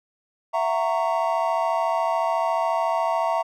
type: chord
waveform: triangle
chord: F# dominant seventh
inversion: third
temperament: just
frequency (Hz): 666 / 740 / 925 / 1110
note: E5 / F#5 / A#5 / C#6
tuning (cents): +18 / 0 / -14 / +2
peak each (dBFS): -22 / -27 / -23 / -27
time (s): 0.53-3.43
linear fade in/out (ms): 20
effects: none

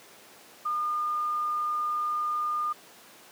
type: tone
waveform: sine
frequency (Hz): 1214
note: D#6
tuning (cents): -43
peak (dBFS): -26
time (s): 0.65-2.73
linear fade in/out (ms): 10
effects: pink hiss -51 dBFS RMS until 3.31 s + high-pass 300 Hz 12 dB/octave

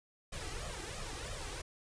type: noise with flanger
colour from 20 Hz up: pink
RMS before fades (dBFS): -42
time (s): 0.32-1.62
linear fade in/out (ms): 10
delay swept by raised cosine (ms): 1.6 to 2.56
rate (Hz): 3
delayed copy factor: +0.8
effects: resampled to 22050 Hz

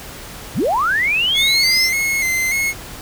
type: linear sweep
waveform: sine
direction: up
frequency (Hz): 38.89 to 5550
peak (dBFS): -14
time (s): 0.54-1.9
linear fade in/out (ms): 50
type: tone with vibrato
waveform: 45% pulse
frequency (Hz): 2122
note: C7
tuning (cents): +24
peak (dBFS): -16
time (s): 1.34-2.74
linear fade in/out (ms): 50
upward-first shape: square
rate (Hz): 1.7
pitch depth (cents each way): 41
effects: pink hiss -34 dBFS RMS until 3.01 s

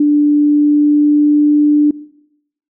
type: tone with pitch glide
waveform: sine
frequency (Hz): 294.2 to 296.1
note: D4 to D4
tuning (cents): +3 to +14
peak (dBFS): -7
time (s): 0-1.91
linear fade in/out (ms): 5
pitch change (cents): +11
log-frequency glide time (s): 0.34-1.54
effects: noise-tail reverb RT60 0.8 s tail -19 dB re dry

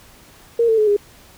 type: tone with pitch steps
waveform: sine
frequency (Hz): 466.2 / 446.4 / 427.5 / 409.4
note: A#4 / A4 / A4 / G#4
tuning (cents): 0 / +25 / -50 / -25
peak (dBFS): -12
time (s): 0.59-0.966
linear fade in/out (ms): 5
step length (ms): 94
effects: pink hiss -47 dBFS RMS until 1.37 s

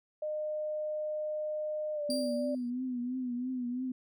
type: tone with pitch glide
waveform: sine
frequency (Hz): 610 to 586.8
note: D#5 to D5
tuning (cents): -34 to -2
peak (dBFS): -32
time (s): 0.22-2.55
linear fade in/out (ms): 5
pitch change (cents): -68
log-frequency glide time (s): 1.94-2.02
type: tone with vibrato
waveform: sine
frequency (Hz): 250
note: B3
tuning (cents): +21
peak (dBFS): -32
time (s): 2.09-3.92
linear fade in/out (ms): 5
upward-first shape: triangle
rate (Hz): 3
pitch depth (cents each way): 75
type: tone with exponential decay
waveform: 35% pulse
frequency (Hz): 4735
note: D8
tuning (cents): +13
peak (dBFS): -32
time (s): 2.1-2.7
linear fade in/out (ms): 1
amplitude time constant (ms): 130
effects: none

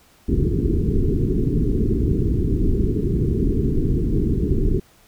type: low-pass noise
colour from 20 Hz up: pink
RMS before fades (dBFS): -19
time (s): 0.28-4.8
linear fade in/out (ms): 10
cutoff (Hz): 430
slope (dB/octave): 96
effects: pink hiss -54 dBFS RMS until 5.07 s

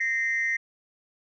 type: tone pair together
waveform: sine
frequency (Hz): 1847.7 / 2074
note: A#6 / C7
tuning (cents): -16 / -16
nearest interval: major second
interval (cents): 200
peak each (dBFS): -25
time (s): 0-0.57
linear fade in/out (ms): 10
effects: tanh soft clip ceiling -19 dBFS

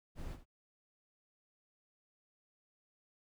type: noise with echo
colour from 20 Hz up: brown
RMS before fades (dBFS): -43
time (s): 0.15-0.38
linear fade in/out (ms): 50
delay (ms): 75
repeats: 1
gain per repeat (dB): -12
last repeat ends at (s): 0.455
effects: none

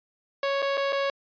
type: tone with dropouts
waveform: sawtooth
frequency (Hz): 554.4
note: C#5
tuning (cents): 0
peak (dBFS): -20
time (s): 0.43-1.1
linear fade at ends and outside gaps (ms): 2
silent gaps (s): 0.621-0.625 / 0.772-0.776 / 0.924-0.928
effects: resampled to 11025 Hz

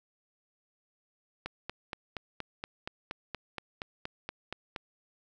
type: click train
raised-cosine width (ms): 0.3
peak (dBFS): -20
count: 15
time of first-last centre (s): 1.46-4.762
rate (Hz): 4.24
effects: none

